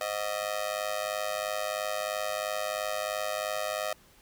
sawtooth tone with amplitude modulation, 625 Hz, D#5, 8 cents sharp, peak -22 dBFS, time 0.01-3.93 s, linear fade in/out 2 ms, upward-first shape sine, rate 103 Hz, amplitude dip 100%, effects pink hiss -59 dBFS RMS until 4.21 s

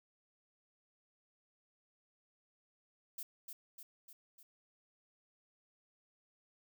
violet noise with echo, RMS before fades -44 dBFS, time 3.18-3.23 s, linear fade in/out 2 ms, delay 300 ms, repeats 4, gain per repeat -4 dB, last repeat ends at 4.43 s, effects none

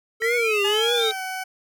square tone with vibrato, 439 Hz, A4, 4 cents flat, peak -22 dBFS, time 0.2-1.13 s, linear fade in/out 50 ms, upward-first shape triangle, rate 1.7 Hz, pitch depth 180 cents each way
sine linear sweep, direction up, 1900 to 3808 Hz, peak -22 dBFS, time 0.22-1.11 s, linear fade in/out 0 ms
20% pulse tone with pitch glide, 850 to 752.9 Hz, G#5 to F#5, +40 to +30 cents, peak -23 dBFS, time 0.64-1.44 s, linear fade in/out 10 ms, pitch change -210 cents, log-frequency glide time 0.79-1.21 s
effects none

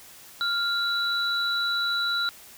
sine tone pair together, 1396.9 / 3942 Hz, F6 / B7, 0 / -4 cents, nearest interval octave + tritone, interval 1796 cents, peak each -26 dBFS, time 0.41-2.29 s, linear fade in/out 0 ms, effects white hiss -48 dBFS RMS until 2.57 s

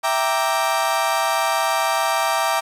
35% pulse chord, E half-diminished seventh, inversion none, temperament equal, 659.3 / 784 / 932.3 / 1174.7 Hz, E5 / G5 / Bb5 / D6, 0 / 0 / 0 / 0 cents, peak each -22 dBFS, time 0.03-2.61 s, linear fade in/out 20 ms, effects resampled to 32000 Hz + 8-bit

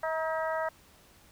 harmonic tone with a mistuned harmonic, 320 Hz, D#4, 49 cents sharp, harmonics 2 / 3 / 4 / 5 / 6, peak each -31 / -35 / -37 / -39 / -41 dBFS, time 0.03-0.69 s, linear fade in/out 5 ms, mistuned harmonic 3, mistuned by -22 cents, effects pink hiss -59 dBFS RMS until 1.31 s

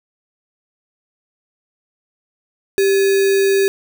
sine tone with sample-and-hold, 392 Hz, G4, in tune, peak -11 dBFS, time 2.78-3.68 s, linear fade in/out 0 ms, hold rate 2100 Hz, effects none

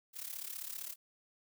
blue noise with amplitude modulation, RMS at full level -40 dBFS, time 0.13-0.96 s, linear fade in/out 50 ms, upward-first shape sine, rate 35.3 Hz, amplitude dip 80%, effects none

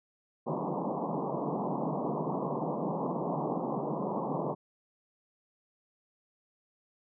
pink band-pass noise, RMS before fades -33 dBFS, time 0.46-4.55 s, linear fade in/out 20 ms, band 140 to 1100 Hz, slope 96 dB/octave, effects none

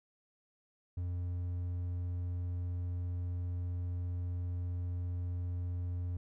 triangle tone, 88.5 Hz, F2, 23 cents sharp, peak -32 dBFS, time 0.97-6.17 s, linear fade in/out 5 ms, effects none

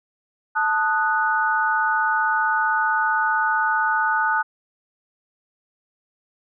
sine chord, D# diminished, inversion second, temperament equal, 880 / 1244.5 / 1480 Hz, A5 / D#6 / F#6, 0 / 0 / 0 cents, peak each -22 / -24 / -21 dBFS, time 0.55-4.43 s, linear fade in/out 20 ms, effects none

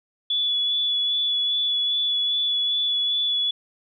sine tone with vibrato, 3427 Hz, A7, 46 cents flat, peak -20 dBFS, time 0.3-3.51 s, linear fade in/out 5 ms, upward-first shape sine, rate 2.5 Hz, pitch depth 14 cents each way, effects none

